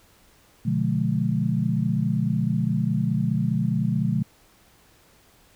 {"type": "chord", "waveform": "sine", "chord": "B diminished seventh", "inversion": "none", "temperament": "just", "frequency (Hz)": [123.47, 148.16, 177.8, 213.4], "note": ["B2", "D3", "F3", "Ab3"], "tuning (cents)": [0, 16, 31, 47], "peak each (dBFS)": -26, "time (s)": [0.65, 4.23], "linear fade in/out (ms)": 10, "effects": ["pink hiss -57 dBFS RMS until 5.55 s"]}